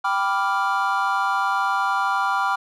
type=chord; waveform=triangle; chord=G dominant seventh; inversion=none; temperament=equal; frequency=784 / 987.8 / 1174.7 / 1396.9 Hz; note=G5 / B5 / D6 / F6; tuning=0 / 0 / 0 / 0 cents; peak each=-23 dBFS; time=0.04-2.56 s; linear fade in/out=10 ms; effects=none

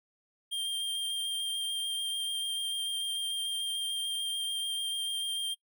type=tone with vibrato; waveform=square; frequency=3188 Hz; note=G7; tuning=28 cents sharp; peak=-31 dBFS; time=0.51-5.55 s; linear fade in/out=20 ms; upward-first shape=triangle; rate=6.8 Hz; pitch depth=14 cents each way; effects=noise-tail reverb RT60 0.1 s tail -22 dB re dry

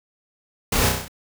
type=noise with echo; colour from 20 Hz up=pink; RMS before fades=-21 dBFS; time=0.72-0.89 s; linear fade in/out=5 ms; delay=32 ms; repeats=6; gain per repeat=-3 dB; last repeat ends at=1.082 s; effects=none

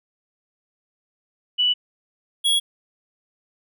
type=tone pair in turn; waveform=sine / square; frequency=2960 / 3329 Hz; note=F#7 / G#7; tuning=0 / +3 cents; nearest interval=major second; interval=203 cents; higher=second; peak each=-16 / -17 dBFS; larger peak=first; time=1.58-1.74 / 2.44-2.6 s; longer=neither; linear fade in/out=20 ms; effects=none

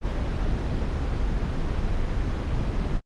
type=noise; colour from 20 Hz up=brown; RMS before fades=-25 dBFS; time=0.01-3.01 s; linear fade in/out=50 ms; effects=low-pass 5000 Hz 12 dB/octave + Opus 24 kbps

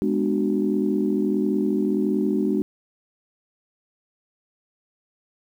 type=chord; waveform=sine; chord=G# half-diminished seventh; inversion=none; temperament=just; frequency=207.7 / 249.2 / 299 / 373.8 Hz; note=G#3 / B3 / D4 / F#4; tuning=0 / +16 / +31 / +18 cents; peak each=-23 / -27 / -24 / -25 dBFS; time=0.02-2.62 s; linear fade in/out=0 ms; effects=tanh soft clip ceiling -9 dBFS + 9-bit

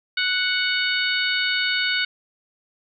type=harmonic tone with a mistuned harmonic; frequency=740 Hz; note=F#5; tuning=in tune; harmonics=2 / 3 / 4 / 5 / 6; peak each=-24 / -26 / -27 / -28 / -29 dBFS; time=0.17-2.05 s; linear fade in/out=5 ms; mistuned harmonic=6; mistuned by=-16 cents; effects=none

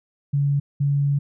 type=tone pair in turn; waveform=sine; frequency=141.8 / 141.8 Hz; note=C#3 / C#3; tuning=+40 / +40 cents; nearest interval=unison; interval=0 cents; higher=neither; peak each=-17 dBFS; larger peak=neither; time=0.33-0.6 / 0.8-1.19 s; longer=second; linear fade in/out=10 ms; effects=none

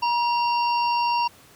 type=harmonic tone with a mistuned harmonic; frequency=920 Hz; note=A#5; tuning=23 cents flat; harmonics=1 / 3 / 5 / 6; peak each=-20 / -30 / -34 / -36 dBFS; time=0.02-1.28 s; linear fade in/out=10 ms; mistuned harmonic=1; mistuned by=+61 cents; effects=pink hiss -51 dBFS RMS until 1.55 s + high-pass 80 Hz 12 dB/octave

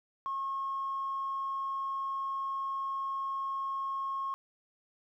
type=tone with tanh clipping; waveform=triangle; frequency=1085 Hz; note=C#6; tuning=37 cents flat; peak=-32 dBFS; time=0.26-4.34 s; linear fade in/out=0 ms; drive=4 dB; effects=none

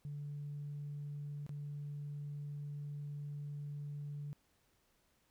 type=tone with dropouts; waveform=sine; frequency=145.3 Hz; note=D3; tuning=18 cents flat; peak=-40 dBFS; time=0.05-4.33 s; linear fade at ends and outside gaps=0 ms; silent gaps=1.465-1.493 s; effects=tanh soft clip ceiling -37 dBFS + pink hiss -75 dBFS RMS until 5.3 s

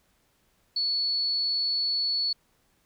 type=tone; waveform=sine; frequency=4419 Hz; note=C#8; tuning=6 cents flat; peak=-24 dBFS; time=0.76-2.33 s; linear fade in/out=5 ms; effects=pink hiss -68 dBFS RMS until 2.85 s

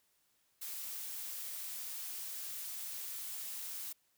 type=noise; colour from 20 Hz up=blue; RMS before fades=-43 dBFS; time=0.61-3.93 s; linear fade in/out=10 ms; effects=white hiss -75 dBFS RMS until 4.17 s

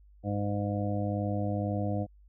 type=harmonic tone; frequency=102.1 Hz; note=G#2; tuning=29 cents flat; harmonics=1 / 2 / 3 / 5 / 6 / 7; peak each=-31 / -34 / -36 / -38 / -39 / -39 dBFS; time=0.23-2.07 s; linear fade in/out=50 ms; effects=added 50 Hz sine -54 dBFS peak until 2.28 s

